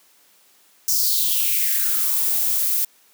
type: noise with high-pass filter sweep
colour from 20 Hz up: violet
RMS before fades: -20 dBFS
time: 0.88-2.85 s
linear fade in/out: 5 ms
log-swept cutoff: 5900 to 380 Hz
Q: 4.7
effects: white hiss -56 dBFS RMS until 3.13 s + high-pass 200 Hz 12 dB/octave